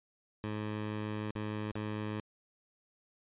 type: tone with dropouts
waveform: 15% pulse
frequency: 106.5 Hz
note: G#2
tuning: 44 cents sharp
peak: -29 dBFS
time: 0.44-2.2 s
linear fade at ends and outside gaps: 0 ms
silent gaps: 1.308-1.353 / 1.716-1.755 s
effects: resampled to 8000 Hz